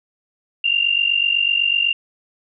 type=tone pair together; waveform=sine; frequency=2763 / 2811 Hz; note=F7 / F7; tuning=-19 / +11 cents; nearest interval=unison; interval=30 cents; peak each=-18 dBFS; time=0.64-1.93 s; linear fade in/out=5 ms; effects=none